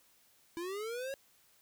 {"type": "linear sweep", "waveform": "square", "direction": "up", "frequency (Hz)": [329.6, 554.4], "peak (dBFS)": -38, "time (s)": [0.57, 1.14], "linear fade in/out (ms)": 0, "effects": ["white hiss -67 dBFS RMS until 1.61 s"]}